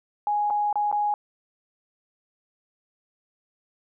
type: tone with dropouts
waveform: sine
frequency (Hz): 830.6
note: G#5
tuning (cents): 0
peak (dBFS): -21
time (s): 0.27-1.14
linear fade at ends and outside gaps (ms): 1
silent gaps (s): 0.501-0.506 / 0.728-0.756 / 0.915-0.926
effects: none